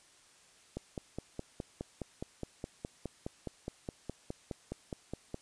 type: click train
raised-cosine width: 2 ms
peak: -24 dBFS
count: 23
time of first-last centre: 0.77-5.344 s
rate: 4.81 Hz
effects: white hiss -62 dBFS RMS until 5.41 s + resampled to 22050 Hz